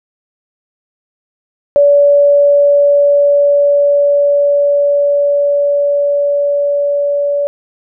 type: tone with level ramp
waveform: sine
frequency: 573 Hz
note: D5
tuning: 43 cents flat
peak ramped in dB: -4 to -11 dBFS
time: 1.76-7.47 s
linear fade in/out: 0 ms
effects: none

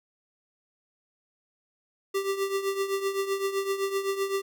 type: tone with tremolo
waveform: square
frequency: 392 Hz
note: G4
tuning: in tune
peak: -24 dBFS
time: 2.14-4.42 s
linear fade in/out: 10 ms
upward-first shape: triangle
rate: 7.8 Hz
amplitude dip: 75%
effects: none

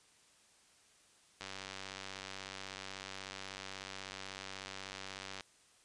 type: click train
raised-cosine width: 0.2 ms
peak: -26 dBFS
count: 386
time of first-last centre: 1.41-5.408 s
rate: 96.3 Hz
effects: white hiss -66 dBFS RMS until 5.84 s + resampled to 22050 Hz

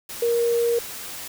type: tone in noise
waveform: sine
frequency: 470 Hz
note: A#4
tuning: 14 cents sharp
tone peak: -18 dBFS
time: 0.22-0.79 s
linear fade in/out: 5 ms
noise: white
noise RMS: -35 dBFS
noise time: 0.09-1.28 s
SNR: +14 dB
effects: none

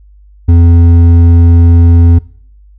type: tone with hard clipping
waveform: sine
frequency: 84.9 Hz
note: F2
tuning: 48 cents flat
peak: -3 dBFS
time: 0.48-2.19 s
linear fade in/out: 10 ms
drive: 7 dB
effects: noise-tail reverb RT60 0.6 s tail -23 dB re dry + added 50 Hz sine -36 dBFS peak until 2.78 s

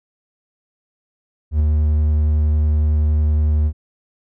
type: tone with ADSR envelope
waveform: triangle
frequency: 75.9 Hz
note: D#2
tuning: 42 cents flat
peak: -9 dBFS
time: 1.51-3.73 s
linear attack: 89 ms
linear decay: 6 ms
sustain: -2 dB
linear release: 66 ms
effects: none

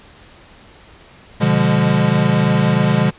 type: chord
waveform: square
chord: B diminished seventh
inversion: none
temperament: equal with one note detuned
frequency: 123.47 / 146.83 / 174.61 / 203.7 Hz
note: B2 / D3 / F3 / Ab3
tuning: 0 / 0 / 0 / -33 cents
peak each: -20 / -18 / -19 / -18 dBFS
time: 1.4-3.11 s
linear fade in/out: 20 ms
effects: pink hiss -44 dBFS RMS until 3.18 s + resampled to 8000 Hz

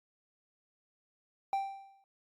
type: tone with exponential decay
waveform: triangle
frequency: 784 Hz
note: G5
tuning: in tune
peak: -25 dBFS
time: 1.53-2.04 s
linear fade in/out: 1 ms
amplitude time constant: 110 ms
effects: Opus 48 kbps

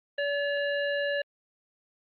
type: harmonic tone with a mistuned harmonic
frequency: 572 Hz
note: D5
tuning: 46 cents flat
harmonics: 1 / 3 / 5 / 7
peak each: -28 / -31 / -38 / -45 dBFS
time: 0.18-1.22 s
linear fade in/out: 5 ms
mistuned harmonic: 5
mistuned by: -23 cents
effects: Opus 32 kbps

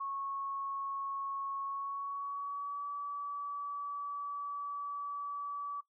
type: tone with pitch glide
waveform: sine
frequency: 1100 to 1148 Hz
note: C#6 to D6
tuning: -14 to -40 cents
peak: -36 dBFS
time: 0-5.81 s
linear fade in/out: 10 ms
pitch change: +74 cents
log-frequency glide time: 1.62-2.87 s
effects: noise-tail reverb RT60 0.1 s tail -19 dB re dry

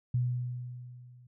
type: tone with level ramp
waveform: sine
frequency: 123.47 Hz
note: B2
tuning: in tune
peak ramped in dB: -24 to -53 dBFS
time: 0.14-1.27 s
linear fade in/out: 5 ms
effects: none

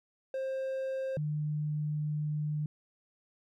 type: tone pair in turn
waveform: triangle / sine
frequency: 530 / 150.58 Hz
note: C5 / D3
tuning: +22 / +44 cents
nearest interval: octave + minor seventh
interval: 2178 cents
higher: first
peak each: -30 / -30 dBFS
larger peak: neither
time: 0.34-1.17 / 1.17-2.66 s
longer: second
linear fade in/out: 2 ms
effects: none

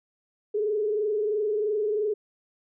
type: tone with frequency modulation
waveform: sine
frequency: 422.3 Hz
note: G#4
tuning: 29 cents sharp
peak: -23 dBFS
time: 0.54-2.14 s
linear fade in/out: 10 ms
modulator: 23 Hz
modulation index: 0.74
effects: none

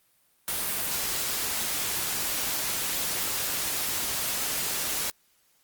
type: noise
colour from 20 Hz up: white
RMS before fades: -29 dBFS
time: 0.48-5.1 s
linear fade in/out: 0 ms
effects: white hiss -66 dBFS RMS until 5.63 s + Opus 32 kbps

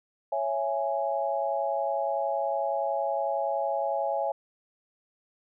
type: chord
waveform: sine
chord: C# minor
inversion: none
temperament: just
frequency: 554.4 / 665.2 / 831.5 Hz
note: C#5 / E5 / G#5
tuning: 0 / +16 / +2 cents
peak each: -30 dBFS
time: 0.32-4.32 s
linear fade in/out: 5 ms
effects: none

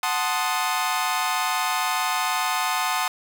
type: chord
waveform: sawtooth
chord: F# diminished seventh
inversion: none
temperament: equal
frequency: 740 / 880 / 1046.5 / 1244.5 Hz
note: F#5 / A5 / C6 / Eb6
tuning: 0 / 0 / 0 / 0 cents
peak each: -24 dBFS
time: 0.03-3.08 s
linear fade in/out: 2 ms
effects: none

